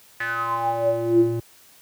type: tone with band-pass filter sweep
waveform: square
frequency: 115.7 Hz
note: A#2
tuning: 13 cents flat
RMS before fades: -22 dBFS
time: 0.2-1.4 s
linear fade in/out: 5 ms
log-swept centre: 1800 to 240 Hz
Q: 8.8
effects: white hiss -52 dBFS RMS until 1.81 s + high-pass 60 Hz 12 dB/octave